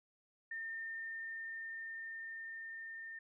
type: tone with level ramp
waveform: sine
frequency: 1812 Hz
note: A#6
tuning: 50 cents flat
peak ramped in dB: -40 to -45 dBFS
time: 0.51-3.19 s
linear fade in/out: 5 ms
effects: none